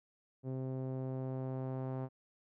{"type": "tone with low-pass filter sweep", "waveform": "sawtooth", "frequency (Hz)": 130.81, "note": "C3", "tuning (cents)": 0, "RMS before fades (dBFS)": -39, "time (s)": [0.43, 2.09], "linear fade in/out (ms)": 50, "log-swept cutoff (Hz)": [460, 840], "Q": 1.2, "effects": []}